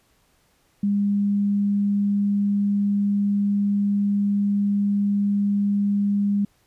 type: tone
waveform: sine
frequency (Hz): 202.3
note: G#3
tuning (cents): -45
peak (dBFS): -18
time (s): 0.83-6.45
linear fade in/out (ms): 5
effects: pink hiss -63 dBFS RMS until 6.66 s + resampled to 32000 Hz